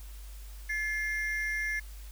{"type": "ring-modulated tone", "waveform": "triangle", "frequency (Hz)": 1919, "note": "A#6", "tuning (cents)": 50, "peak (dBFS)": -25, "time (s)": [0.69, 1.8], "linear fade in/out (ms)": 10, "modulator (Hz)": 193, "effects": ["added 50 Hz sine -42 dBFS peak until 2.11 s", "white hiss -55 dBFS RMS until 2.11 s"]}